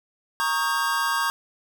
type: chord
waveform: square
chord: Eb dominant seventh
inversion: second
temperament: equal with one note detuned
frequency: 932.3 / 1108.7 / 1244.5 / 1598.2 Hz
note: Bb5 / Db6 / Eb6 / G6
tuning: 0 / 0 / 0 / +33 cents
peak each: -29 / -27 / -32 / -27 dBFS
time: 0.4-1.3 s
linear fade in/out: 0 ms
effects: none